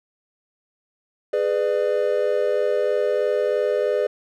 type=chord; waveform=triangle; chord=G# diminished; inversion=none; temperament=just; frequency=415.3 / 498.4 / 598 Hz; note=G#4 / B4 / D5; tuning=0 / +16 / +31 cents; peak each=-21 dBFS; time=1.33-4.07 s; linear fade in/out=5 ms; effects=none